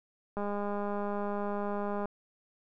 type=click train; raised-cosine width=1 ms; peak=-22 dBFS; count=345; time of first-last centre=0.37-2.056 s; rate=204 Hz; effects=none